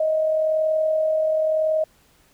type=tone with amplitude modulation; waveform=sine; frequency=628 Hz; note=D#5; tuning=16 cents sharp; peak=-16 dBFS; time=0-1.84 s; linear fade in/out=5 ms; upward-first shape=sine; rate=40.9 Hz; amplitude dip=35%; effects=pink hiss -58 dBFS RMS until 2.33 s